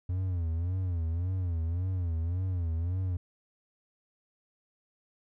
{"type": "tone with vibrato", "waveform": "triangle", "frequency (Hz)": 87.31, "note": "F2", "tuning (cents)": 0, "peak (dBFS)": -26, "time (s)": [0.09, 3.17], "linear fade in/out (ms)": 5, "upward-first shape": "sine", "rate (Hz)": 1.8, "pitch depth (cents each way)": 130, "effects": []}